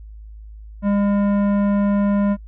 sine tone with tanh clipping, 202.2 Hz, G#3, 46 cents flat, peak -17 dBFS, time 0.82-2.37 s, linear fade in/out 50 ms, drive 14 dB, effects noise-tail reverb RT60 0.1 s tail -24 dB re dry + added 53 Hz sine -35 dBFS peak until 2.47 s

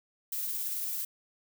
violet noise with tremolo, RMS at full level -33 dBFS, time 0.32-1.05 s, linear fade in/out 5 ms, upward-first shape sine, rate 18 Hz, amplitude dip 25%, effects none

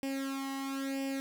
sawtooth tone with flanger, 271.4 Hz, C#4, 36 cents flat, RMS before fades -36 dBFS, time 0.03-1.2 s, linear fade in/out 0 ms, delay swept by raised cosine 0.38 to 1.01 ms, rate 1 Hz, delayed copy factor +0.8, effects none

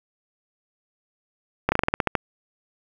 slowing click train, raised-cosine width 0.5 ms, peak -4 dBFS, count 10, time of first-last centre 1.69-2.152 s, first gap 30 ms, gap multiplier 1.13, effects 7-bit

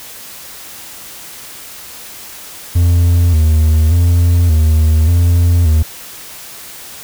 triangle tone with vibrato, 82.41 Hz, E2, in tune, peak -5 dBFS, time 2.75-5.83 s, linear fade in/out 10 ms, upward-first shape square, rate 0.86 Hz, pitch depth 83 cents each way, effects white hiss -32 dBFS RMS until 7.03 s

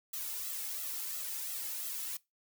blue noise with flanger, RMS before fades -39 dBFS, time 0.13-2.17 s, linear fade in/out 5 ms, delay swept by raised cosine 1.5 to 2.35 ms, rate 2.9 Hz, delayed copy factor +0.9, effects noise-tail reverb RT60 0.2 s tail -21 dB re dry

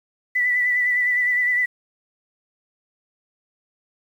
sine tone with vibrato, 1975.5 Hz, B6, in tune, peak -17 dBFS, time 0.35-1.66 s, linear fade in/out 10 ms, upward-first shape sine, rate 9.8 Hz, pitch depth 29 cents each way, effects 8-bit

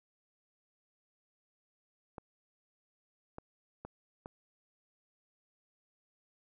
clicks, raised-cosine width 1 ms, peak -29 dBFS, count 4, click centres 2.182 / 3.384 / 3.85 / 4.259 s, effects none

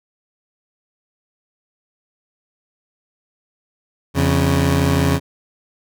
20% pulse tone pair together, 85.68 / 138.59 Hz, F2 / C#3, -33 / 0 cents, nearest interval minor sixth, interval 833 cents, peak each -12 dBFS, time 4.14-5.2 s, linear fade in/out 50 ms, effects none

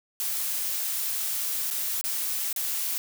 blue noise with dropouts, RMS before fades -29 dBFS, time 0.2-2.98 s, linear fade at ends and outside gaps 0 ms, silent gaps 1.703-1.71 / 2.012-2.04 / 2.528-2.562 s, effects none

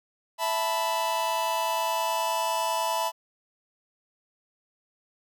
45% pulse chord, E suspended fourth, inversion none, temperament just, 659.3 / 879 / 988.9 Hz, E5 / A5 / B5, 0 / -2 / +2 cents, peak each -31 / -30 / -28 dBFS, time 0.38-3.12 s, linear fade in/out 50 ms, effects none

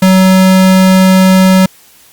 square tone, 187.9 Hz, F#3, 27 cents sharp, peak -4 dBFS, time 0.02-1.66 s, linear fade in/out 5 ms, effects white hiss -42 dBFS RMS until 2.12 s + Opus 48 kbps

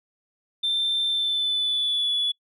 sine tone with pitch glide, 3567 to 3422 Hz, A7 to A7, +23 to -49 cents, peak -20 dBFS, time 0.63-2.32 s, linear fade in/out 10 ms, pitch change -72 cents, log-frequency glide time 1.07-2.11 s, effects noise-tail reverb RT60 0.1 s tail -26 dB re dry + tanh soft clip ceiling -18 dBFS

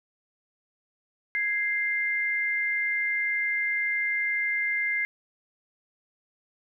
sine tone pair together, 1661.2 / 2093 Hz, G#6 / C7, 0 / 0 cents, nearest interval major third, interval 400 cents, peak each -31 / -25 dBFS, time 1.35-5.05 s, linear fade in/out 0 ms, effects none

